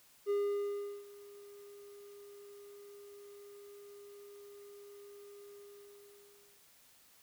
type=tone with ADSR envelope; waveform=triangle; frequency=406.1 Hz; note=G#4; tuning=39 cents flat; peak=-27 dBFS; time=0.26-6.65 s; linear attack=40 ms; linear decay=740 ms; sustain=-22 dB; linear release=1100 ms; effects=white hiss -64 dBFS RMS until 7.22 s